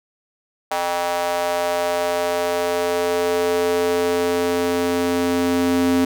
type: tone with high-pass filter sweep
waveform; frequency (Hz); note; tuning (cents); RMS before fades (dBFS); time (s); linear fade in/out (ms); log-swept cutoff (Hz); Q
square; 87.31; F2; 0; -20; 0.71-6.05; 5; 730 to 280; 3.2
effects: none